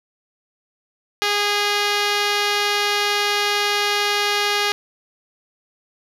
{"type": "tone with low-pass filter", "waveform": "5% pulse", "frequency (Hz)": 411.1, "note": "G#4", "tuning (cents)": -18, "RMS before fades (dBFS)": -20, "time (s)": [1.22, 4.72], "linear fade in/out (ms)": 0, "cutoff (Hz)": 9700, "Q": 0.54, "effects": []}